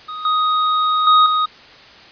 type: tone with level steps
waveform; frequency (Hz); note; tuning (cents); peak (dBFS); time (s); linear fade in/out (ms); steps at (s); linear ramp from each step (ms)
square; 1250; D#6; +8; -27 / -15 / -9 / -15; 0.08-1.46; 10; 0.25 / 1.07 / 1.26; 2
effects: white hiss -42 dBFS RMS until 2.11 s + resampled to 11025 Hz